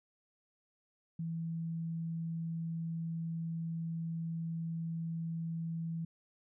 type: tone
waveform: sine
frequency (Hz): 164.81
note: E3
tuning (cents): 0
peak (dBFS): -35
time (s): 1.19-6.05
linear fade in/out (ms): 5
effects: none